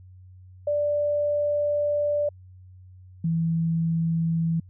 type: tone pair in turn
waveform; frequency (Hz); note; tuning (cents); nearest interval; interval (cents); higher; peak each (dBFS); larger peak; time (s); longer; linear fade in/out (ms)
sine; 587 / 164.72; D5 / E3; -1 / -1; octave + minor seventh; 2200; first; -21; neither; 0.67-2.29 / 3.24-4.6; first; 5
effects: added 92 Hz sine -45 dBFS peak until 4.69 s